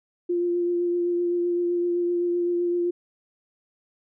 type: tone with vibrato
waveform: sine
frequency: 349.2 Hz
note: F4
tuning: in tune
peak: -21 dBFS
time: 0.29-2.91 s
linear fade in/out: 10 ms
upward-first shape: triangle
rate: 7.8 Hz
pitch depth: 18 cents each way
effects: none